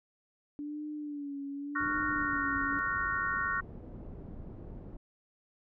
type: tone with vibrato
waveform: sine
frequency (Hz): 290.1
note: D4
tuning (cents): -21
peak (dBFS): -36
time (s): 0.59-2.79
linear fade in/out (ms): 0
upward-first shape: sine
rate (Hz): 0.88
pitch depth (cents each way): 65
type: chord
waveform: sine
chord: Gb major seventh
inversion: second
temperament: just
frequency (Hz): 1110 / 1387.5 / 1480 / 1850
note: Db6 / F6 / Gb6 / Bb6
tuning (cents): +2 / -12 / 0 / -14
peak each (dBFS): -35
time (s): 1.75-3.61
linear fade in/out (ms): 10
type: low-pass noise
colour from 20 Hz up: pink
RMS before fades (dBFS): -45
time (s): 1.8-4.97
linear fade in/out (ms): 5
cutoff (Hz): 400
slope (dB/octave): 12
effects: none